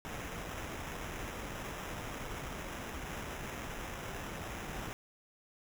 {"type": "noise with sample-and-hold", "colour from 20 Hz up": "pink", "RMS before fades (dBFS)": -42, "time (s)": [0.05, 4.93], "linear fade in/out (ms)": 0, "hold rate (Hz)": 4410, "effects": []}